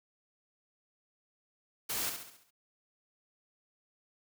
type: noise with echo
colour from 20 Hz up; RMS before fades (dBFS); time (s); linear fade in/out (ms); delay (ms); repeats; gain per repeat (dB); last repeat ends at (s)
white; -35; 1.89-2.1; 10; 68; 6; -6; 2.508
effects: none